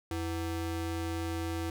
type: ring-modulated tone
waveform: square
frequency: 207.7 Hz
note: G#3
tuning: in tune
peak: -30 dBFS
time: 0.11-1.7 s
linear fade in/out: 2 ms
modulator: 122 Hz
effects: none